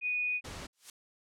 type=tone; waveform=sine; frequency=2474 Hz; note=D#7; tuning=10 cents flat; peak=-29 dBFS; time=0.01-0.41 s; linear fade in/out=50 ms
type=noise; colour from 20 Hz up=pink; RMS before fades=-43 dBFS; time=0.44-0.67 s; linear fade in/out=10 ms
type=noise with exponential growth; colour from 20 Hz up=blue; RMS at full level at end=-38 dBFS; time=0.73-0.9 s; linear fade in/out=2 ms; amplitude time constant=35 ms
effects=low-pass 8000 Hz 12 dB/octave